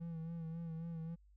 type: tone with vibrato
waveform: triangle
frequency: 164.81 Hz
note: E3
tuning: in tune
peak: -39 dBFS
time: 0-1.16 s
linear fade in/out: 20 ms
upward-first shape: sine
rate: 3.7 Hz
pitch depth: 42 cents each way
effects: added 50 Hz sine -62 dBFS peak until 1.36 s